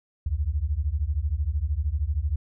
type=beating tone pair; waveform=sine; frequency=67.6 / 80.6 Hz; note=C#2 / E2; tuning=-43 / -38 cents; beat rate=13 Hz; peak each=-26 dBFS; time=0.26-2.36 s; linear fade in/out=5 ms; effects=none